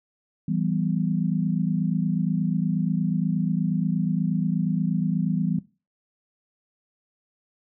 sine chord, E minor, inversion none, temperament equal with one note detuned, 164.81 / 193.19 / 246.9 Hz, E3 / G3 / B3, 0 / -25 / 0 cents, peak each -25 / -26 / -29 dBFS, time 0.48-5.59 s, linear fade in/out 5 ms, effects noise-tail reverb RT60 0.3 s tail -17 dB re dry

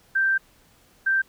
sine tone pair in turn, 1568 / 1568 Hz, G6 / G6, 0 / 0 cents, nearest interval unison, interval 0 cents, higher neither, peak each -18 dBFS, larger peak neither, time 0.15-0.38 / 1.06-1.22 s, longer first, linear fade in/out 10 ms, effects pink hiss -58 dBFS RMS until 1.28 s

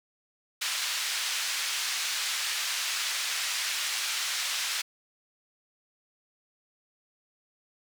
white band-pass noise, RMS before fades -31 dBFS, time 0.61-4.82 s, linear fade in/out 10 ms, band 1500 to 5600 Hz, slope 12 dB/octave, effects none

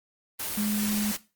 sine tone in noise, 209.4 Hz, G#3, 15 cents sharp, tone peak -25 dBFS, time 0.57-1.12 s, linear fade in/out 10 ms, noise white, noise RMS -32 dBFS, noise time 0.39-1.17 s, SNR +4 dB, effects noise-tail reverb RT60 0.3 s tail -17 dB re dry + Opus 24 kbps

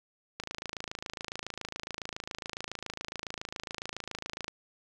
click train, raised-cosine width 0.2 ms, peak -19 dBFS, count 112, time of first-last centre 0.4-4.481 s, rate 27.2 Hz, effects none

